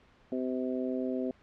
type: harmonic tone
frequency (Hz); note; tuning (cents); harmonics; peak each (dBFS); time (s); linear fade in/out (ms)
128.4; C3; -32; 2 / 3 / 4 / 5; -32 / -36 / -38 / -40; 0.32-1.31; 2
effects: pink hiss -62 dBFS RMS until 1.42 s + low-pass 3000 Hz 12 dB/octave